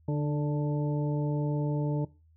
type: harmonic tone with a mistuned harmonic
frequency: 146.83 Hz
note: D3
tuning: in tune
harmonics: 1 / 2 / 3 / 4 / 6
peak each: -27 / -33 / -37 / -39 / -43 dBFS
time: 0.08-2.05 s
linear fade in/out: 5 ms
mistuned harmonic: 2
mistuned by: +33 cents
effects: noise-tail reverb RT60 0.3 s tail -21 dB re dry + added 80 Hz sine -58 dBFS peak until 2.36 s